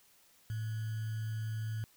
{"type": "tone with sample-and-hold", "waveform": "sine", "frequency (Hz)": 110, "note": "A2", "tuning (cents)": 0, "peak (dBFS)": -34, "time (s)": [0.5, 1.84], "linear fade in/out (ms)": 0, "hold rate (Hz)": 1575, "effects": ["white hiss -65 dBFS RMS until 1.96 s"]}